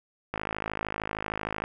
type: click train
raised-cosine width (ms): 0.5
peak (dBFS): -15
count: 70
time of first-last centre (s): 0.34-1.639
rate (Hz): 53.1
effects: none